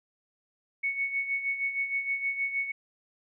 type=tone with tremolo; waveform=sine; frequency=2217 Hz; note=C#7; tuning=in tune; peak=-25 dBFS; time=0.83-2.72 s; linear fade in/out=10 ms; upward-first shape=sine; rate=6.4 Hz; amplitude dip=65%; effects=none